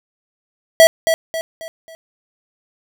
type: tone with echo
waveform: square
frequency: 652 Hz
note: E5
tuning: 19 cents flat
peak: -5 dBFS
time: 0.8-0.87 s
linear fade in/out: 0 ms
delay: 270 ms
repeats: 4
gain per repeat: -8 dB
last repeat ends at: 1.95 s
effects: none